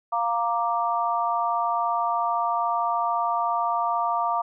sine chord, Bb major, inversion second, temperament equal, 698.5 / 932.3 / 1174.7 Hz, F5 / Bb5 / D6, 0 / 0 / 0 cents, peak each -26 dBFS, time 0.12-4.42 s, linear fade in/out 10 ms, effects none

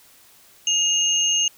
sine tone pair together, 2844 / 6385 Hz, F7 / G8, +31 / +31 cents, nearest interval octave + major second, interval 1400 cents, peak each -20 / -20 dBFS, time 0.67-1.48 s, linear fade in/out 2 ms, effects white hiss -52 dBFS RMS until 1.57 s

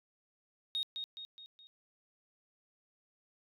sine tone with echo, 3729 Hz, A#7, in tune, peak -31 dBFS, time 0.75-0.83 s, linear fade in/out 0 ms, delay 210 ms, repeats 4, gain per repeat -6 dB, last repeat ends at 1.67 s, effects tanh soft clip ceiling -28 dBFS

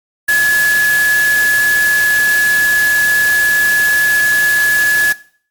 sine tone in noise, 1700 Hz, G#6, 40 cents sharp, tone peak -8 dBFS, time 0.28-5.13 s, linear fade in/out 10 ms, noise white, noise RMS -21 dBFS, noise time 0.28-5.13 s, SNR +10 dB, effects noise-tail reverb RT60 0.5 s tail -18 dB re dry + MP3 96 kbps

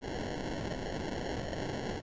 violet noise with sample-and-hold, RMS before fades -37 dBFS, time 0.01-2.02 s, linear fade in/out 50 ms, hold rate 1225 Hz, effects resampled to 16000 Hz

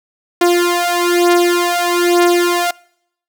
sawtooth beating tone pair, 349.2 / 350.3 Hz, F4 / F4, 0 / +5 cents, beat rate 1.1 Hz, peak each -10 dBFS, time 0.41-2.71 s, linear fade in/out 5 ms, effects noise-tail reverb RT60 0.7 s tail -24 dB re dry

